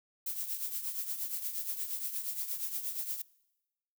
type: noise with tremolo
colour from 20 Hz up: violet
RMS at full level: -34 dBFS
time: 0.26-3.22 s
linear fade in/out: 5 ms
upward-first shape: triangle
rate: 8.5 Hz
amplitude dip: 70%
effects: noise-tail reverb RT60 1.0 s tail -23 dB re dry

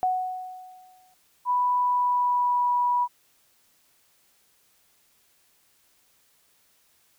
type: tone with exponential decay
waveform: sine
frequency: 740 Hz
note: F#5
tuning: in tune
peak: -19 dBFS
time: 0.03-1.14 s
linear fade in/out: 0 ms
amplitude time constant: 240 ms
type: tone with pitch glide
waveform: sine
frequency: 987.8 to 976.5 Hz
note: B5 to B5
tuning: 0 to -20 cents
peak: -20 dBFS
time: 1.45-3.08 s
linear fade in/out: 50 ms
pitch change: -20 cents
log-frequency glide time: 1.79-2.71 s
effects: white hiss -64 dBFS RMS until 7.18 s

